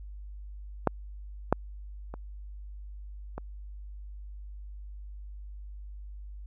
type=clicks; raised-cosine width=1 ms; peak=-8 / -7 / -25 / -22 dBFS; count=4; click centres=0.873 / 1.526 / 2.14 / 3.38 s; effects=added 50 Hz sine -40 dBFS peak until 6.46 s